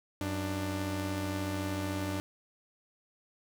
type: tone pair together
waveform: sawtooth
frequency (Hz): 93.3 / 296.4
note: F#2 / D4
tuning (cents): +15 / +16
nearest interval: octave + minor sixth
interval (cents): 2001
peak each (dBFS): -31 / -31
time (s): 0.21-2.2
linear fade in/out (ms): 0
effects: none